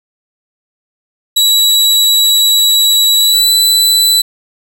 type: tone with pitch glide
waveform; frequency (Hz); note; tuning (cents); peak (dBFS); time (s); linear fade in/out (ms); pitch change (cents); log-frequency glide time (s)
sawtooth; 3903 to 3985; B7 to B7; -21 to +15; -4; 1.36-4.22; 10; +36; 3.17-3.52
effects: none